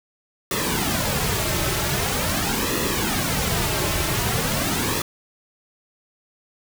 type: noise with flanger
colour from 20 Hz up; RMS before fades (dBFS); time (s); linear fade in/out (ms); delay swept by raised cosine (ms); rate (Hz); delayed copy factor
pink; -23; 0.51-5.02; 2; 1.3 to 4.2; 0.44; -0.65
effects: none